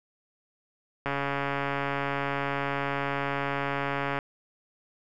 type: click train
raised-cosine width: 0.5 ms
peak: -14 dBFS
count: 439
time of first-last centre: 1.06-4.189 s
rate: 140 Hz
effects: none